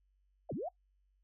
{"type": "linear two-way sweep", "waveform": "sine", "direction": "down then up", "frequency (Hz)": [778, 106.4, 778], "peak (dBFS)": -36, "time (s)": [0.49, 0.69], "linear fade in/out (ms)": 10, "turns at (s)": 0.53, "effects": ["noise-tail reverb RT60 0.1 s tail -21 dB re dry", "added 48 Hz sine -70 dBFS peak until 1.23 s"]}